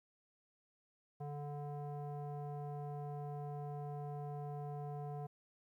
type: tone with low-pass filter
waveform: square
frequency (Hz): 145.6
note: D3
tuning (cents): -15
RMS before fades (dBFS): -44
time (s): 1.2-5.27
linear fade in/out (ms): 10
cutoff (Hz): 760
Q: 2.7
effects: 13-bit